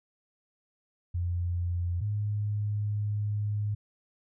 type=tone pair in turn; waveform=sine; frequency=87.7 / 104.29 Hz; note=F2 / G#2; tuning=+8 / +8 cents; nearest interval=minor third; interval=300 cents; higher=second; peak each=-27 dBFS; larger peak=neither; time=1.14-2.01 / 2.01-3.75 s; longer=second; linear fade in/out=10 ms; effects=none